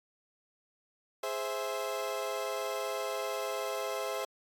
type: chord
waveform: 30% pulse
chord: Ab augmented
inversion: none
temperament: equal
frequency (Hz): 415.3 / 523.3 / 659.3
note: Ab4 / C5 / E5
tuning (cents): 0 / 0 / 0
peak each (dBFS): -36 / -34 / -35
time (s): 1.23-4.25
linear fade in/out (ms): 5
effects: AAC 64 kbps